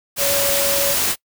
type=tone in noise; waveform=sine; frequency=562 Hz; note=C#5; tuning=24 cents sharp; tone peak=-21 dBFS; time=0.18-0.96 s; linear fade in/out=50 ms; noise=white; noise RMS=-19 dBFS; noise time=0.16-1.16 s; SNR=-5 dB; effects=noise-tail reverb RT60 0.1 s tail -24 dB re dry